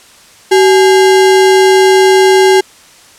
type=tone with sample-and-hold; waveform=sine; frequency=380 Hz; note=F#4; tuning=46 cents sharp; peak=-3 dBFS; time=0.51-2.61 s; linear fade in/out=10 ms; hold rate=1225 Hz; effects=white hiss -40 dBFS RMS until 3.18 s + low-pass 9000 Hz 12 dB/octave